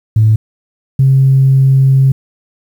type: tone pair in turn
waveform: sine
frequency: 109.2 / 134.29 Hz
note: A2 / C3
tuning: -13 / +45 cents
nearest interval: major third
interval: 358 cents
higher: second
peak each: -4 dBFS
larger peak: neither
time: 0.16-0.36 / 0.99-2.12 s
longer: second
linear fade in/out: 5 ms
effects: tanh soft clip ceiling 0 dBFS + 7-bit